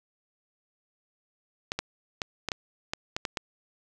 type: clicks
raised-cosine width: 0.2 ms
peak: -12 dBFS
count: 9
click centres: 1.719 / 1.79 / 2.218 / 2.487 / 2.518 / 2.935 / 3.165 / 3.252 / 3.372 s
effects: none